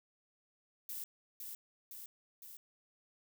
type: noise with echo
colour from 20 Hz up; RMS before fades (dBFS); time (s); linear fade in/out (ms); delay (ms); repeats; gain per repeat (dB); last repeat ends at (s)
violet; -43; 0.89-1.04; 2; 510; 3; -3; 2.57
effects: none